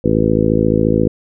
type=harmonic tone; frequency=54.3 Hz; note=A1; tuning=22 cents flat; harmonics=1 / 2 / 3 / 4 / 5 / 6 / 7 / 8 / 9; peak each=-24 / -20 / -19 / -18 / -19 / -19 / -20 / -23 / -19 dBFS; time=0.04-1.08 s; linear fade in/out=5 ms; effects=none